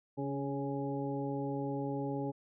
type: harmonic tone with a mistuned harmonic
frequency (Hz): 138.59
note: C#3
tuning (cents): 0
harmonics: 1 / 2 / 3 / 4 / 6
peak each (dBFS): -39 / -37 / -40 / -43 / -43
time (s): 0.17-2.32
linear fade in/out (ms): 20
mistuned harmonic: 2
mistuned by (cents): +22
effects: none